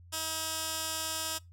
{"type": "tone with band-pass filter", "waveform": "15% pulse", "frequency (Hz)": 319.3, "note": "D#4", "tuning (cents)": 45, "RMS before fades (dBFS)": -35, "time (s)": [0.12, 1.39], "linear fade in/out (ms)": 20, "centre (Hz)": 8300, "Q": 0.76, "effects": ["noise-tail reverb RT60 0.2 s tail -22 dB re dry", "added 87 Hz sine -51 dBFS peak until 1.52 s"]}